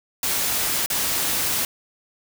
white noise with dropouts, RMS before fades -23 dBFS, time 0.23-1.65 s, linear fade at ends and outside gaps 2 ms, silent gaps 0.861-0.901 s, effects none

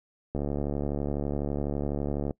click train, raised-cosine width 2 ms, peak -17 dBFS, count 142, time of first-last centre 0.35-2.308 s, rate 72 Hz, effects noise-tail reverb RT60 0.1 s tail -23 dB re dry

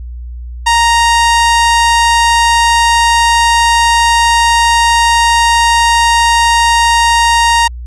sawtooth tone, 932.3 Hz, A#5, in tune, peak -3 dBFS, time 0.66-7.68 s, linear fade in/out 10 ms, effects added 60 Hz sine -22 dBFS peak until 7.86 s + resampled to 22050 Hz

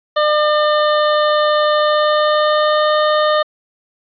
25% pulse tone with pitch glide, 602 to 608.3 Hz, D5 to D#5, +43 to -39 cents, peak -8 dBFS, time 0.16-3.43 s, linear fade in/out 10 ms, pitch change +18 cents, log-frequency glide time 1.76-2.95 s, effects resampled to 11025 Hz + 8-bit

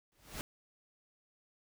pink noise with exponential growth, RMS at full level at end -38 dBFS, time 0.12-0.41 s, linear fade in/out 0 ms, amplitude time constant 62 ms, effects none

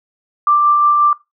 sine tone with tremolo, 1179 Hz, D6, 6 cents sharp, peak -8 dBFS, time 0.47-1.13 s, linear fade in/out 2 ms, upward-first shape sine, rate 5.6 Hz, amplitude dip 25%, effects noise-tail reverb RT60 0.2 s tail -18 dB re dry

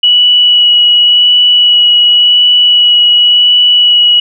sine tone with vibrato, 2934 Hz, F#7, 15 cents flat, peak -3 dBFS, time 0.03-4.2 s, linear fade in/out 5 ms, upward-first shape sine, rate 0.91 Hz, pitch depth 10 cents each way, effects none

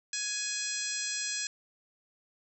harmonic tone with a mistuned harmonic, 836 Hz, G#5, 11 cents sharp, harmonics 2 / 3 / 4 / 5 / 6 / 7 / 8 / 9, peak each -41 / -41 / -43 / -40 / -41 / -39 / -42 / -37 dBFS, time 0.13-1.47 s, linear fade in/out 2 ms, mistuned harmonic 9, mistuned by +23 cents, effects none

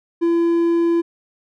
triangle tone, 338 Hz, E4, 43 cents sharp, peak -12 dBFS, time 0.21-1.02 s, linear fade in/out 20 ms, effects none

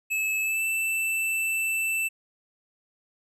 square tone with pitch glide, 2599 to 2657 Hz, E7 to E7, -25 to +13 cents, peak -25 dBFS, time 0.1-2.09 s, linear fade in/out 20 ms, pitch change +38 cents, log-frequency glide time 0.41-0.64 s, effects none

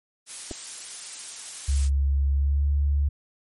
blue noise, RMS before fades -34 dBFS, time 0.26-1.9 s, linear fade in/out 50 ms
clicks, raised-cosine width 2 ms, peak -22 dBFS, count 2, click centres 0.511 / 0.514 s
sine tone with pitch glide, 69.3 to 71.41 Hz, C#2 to D2, 0 to -48 cents, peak -19 dBFS, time 1.68-3.09 s, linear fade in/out 10 ms, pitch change +52 cents, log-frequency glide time 2.32-2.65 s
effects MP3 48 kbps

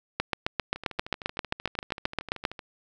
two click trains, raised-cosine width 0.3 ms, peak -9 / -22 dBFS, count 18 / 25, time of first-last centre 0.2-2.452 / 0.76-2.592 s, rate 7.55 / 13.1 Hz, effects none

